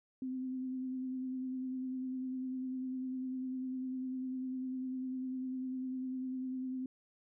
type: tone with vibrato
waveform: sine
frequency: 258.1 Hz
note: C4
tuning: 23 cents flat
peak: -36 dBFS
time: 0.22-6.86 s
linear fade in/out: 2 ms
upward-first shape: sine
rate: 10 Hz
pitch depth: 22 cents each way
effects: none